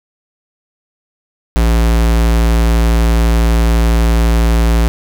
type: tone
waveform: square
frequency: 57 Hz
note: A#1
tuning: 38 cents flat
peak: -9 dBFS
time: 1.56-4.88 s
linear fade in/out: 0 ms
effects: none